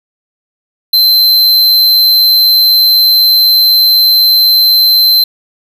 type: tone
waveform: square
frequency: 4096 Hz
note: C8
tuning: 38 cents flat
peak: -5 dBFS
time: 0.93-5.24 s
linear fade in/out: 5 ms
effects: none